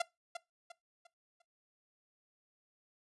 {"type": "tone with echo", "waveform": "sawtooth", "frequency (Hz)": 688, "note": "F5", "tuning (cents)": -26, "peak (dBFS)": -26, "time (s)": [0, 0.02], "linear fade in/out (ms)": 5, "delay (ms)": 350, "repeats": 4, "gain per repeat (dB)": -9, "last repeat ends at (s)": 1.42, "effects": ["noise-tail reverb RT60 0.2 s tail -20 dB re dry", "resampled to 24000 Hz"]}